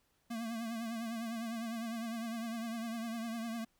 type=tone with vibrato; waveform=square; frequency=228.6 Hz; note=A#3; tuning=34 cents flat; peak=-38 dBFS; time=0.3-3.65 s; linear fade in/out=10 ms; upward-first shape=triangle; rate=9.9 Hz; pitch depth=69 cents each way; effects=pink hiss -75 dBFS RMS until 3.79 s